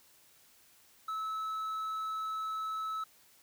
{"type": "tone with hard clipping", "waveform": "sine", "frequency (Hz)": 1300, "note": "E6", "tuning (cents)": -24, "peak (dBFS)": -35, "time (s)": [1.08, 3.04], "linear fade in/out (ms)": 5, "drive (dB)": 3, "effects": ["white hiss -63 dBFS RMS until 3.42 s"]}